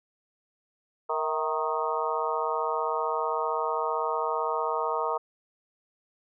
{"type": "harmonic tone with a mistuned harmonic", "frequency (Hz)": 155.56, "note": "D#3", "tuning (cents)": 0, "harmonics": [3, 4, 5, 6, 7, 8], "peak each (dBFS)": [-32, -33, -36, -31, -33, -33], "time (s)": [1.09, 5.18], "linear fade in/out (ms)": 10, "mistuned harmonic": 4, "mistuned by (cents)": 62, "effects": []}